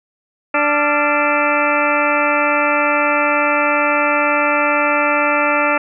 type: harmonic tone with a mistuned harmonic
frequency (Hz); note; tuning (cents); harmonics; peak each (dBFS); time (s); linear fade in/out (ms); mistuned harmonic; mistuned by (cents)
293.7; D4; 0; 1 / 2 / 3 / 4 / 5 / 6 / 7 / 8 / 9; -23 / -19 / -21 / -23 / -19 / -24 / -25 / -22 / -23; 0.54-5.78; 5; 5; -110
effects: none